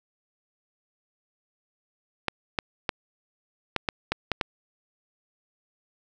clicks, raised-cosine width 0.3 ms, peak -8 dBFS, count 8, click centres 2.283 / 2.588 / 2.892 / 3.763 / 3.888 / 4.12 / 4.317 / 4.412 s, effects none

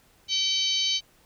harmonic tone with a mistuned harmonic, 769 Hz, G5, 33 cents flat, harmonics 3 / 4 / 5 / 6 / 7 / 8, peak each -36 / -26 / -30 / -28 / -39 / -33 dBFS, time 0.28-1.01 s, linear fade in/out 50 ms, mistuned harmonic 6, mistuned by -40 cents, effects pink hiss -60 dBFS RMS until 1.25 s

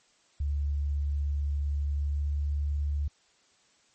sine tone with pitch glide, 71.9 to 72.53 Hz, D2 to D2, -36 to -21 cents, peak -26 dBFS, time 0.4-3.08 s, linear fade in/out 5 ms, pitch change +15 cents, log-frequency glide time 2-2.25 s, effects white hiss -65 dBFS RMS until 3.94 s + MP3 32 kbps

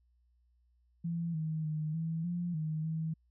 sine tone with pitch steps, 168.4 / 157.5 / 154.2 / 162.8 / 174.4 / 156 / 160 Hz, E3 / D#3 / D#3 / E3 / F3 / D#3 / D#3, +37 / +21 / -15 / -21 / -2 / +5 / +49 cents, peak -32 dBFS, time 1.04-3.14 s, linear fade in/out 10 ms, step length 300 ms, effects added 60 Hz sine -67 dBFS peak until 3.3 s

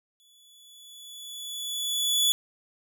sawtooth tone with exponential growth, 3429 Hz, A7, 45 cents flat, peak -16 dBFS, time 0.2-2.32 s, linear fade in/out 0 ms, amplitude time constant 460 ms, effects none

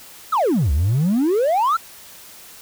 triangle exponential two-way sweep, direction down then up, 1400 to 65.8 to 1400 Hz, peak -12 dBFS, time 0.32-1.77 s, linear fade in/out 10 ms, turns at 0.72 s, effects tanh soft clip ceiling -10 dBFS + white hiss -42 dBFS RMS until 2.61 s

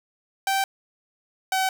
sawtooth tone pair in turn, 778 / 759.8 Hz, G5 / F#5, -13 / +46 cents, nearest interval unison, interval 41 cents, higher first, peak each -17 / -17 dBFS, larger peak neither, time 0.47-0.64 / 1.52-1.69 s, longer neither, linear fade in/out 2 ms, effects none

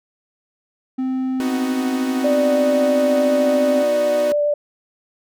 triangle tone with pitch glide, 260 to 261.5 Hz, C4 to C4, -11 to -1 cents, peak -17 dBFS, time 0.98-3.83 s, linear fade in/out 10 ms, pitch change +10 cents, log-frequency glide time 1.66-2.36 s
sawtooth chord, B major, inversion none, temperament equal with one note detuned, 247.7 / 311.1 / 370 Hz, B3 / D#4 / F#4, +5 / 0 / 0 cents, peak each -25 dBFS, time 1.4-4.32 s, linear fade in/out 0 ms
sine tone with vibrato, 587.3 Hz, D5, in tune, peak -15 dBFS, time 2.24-4.54 s, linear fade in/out 5 ms, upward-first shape triangle, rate 9.5 Hz, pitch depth 10 cents each way
effects none

